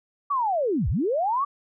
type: linear two-way sweep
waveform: sine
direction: down then up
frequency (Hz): 1170 to 48.87 to 1170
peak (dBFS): -21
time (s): 0.3-1.45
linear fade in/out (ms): 10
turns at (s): 0.89
effects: none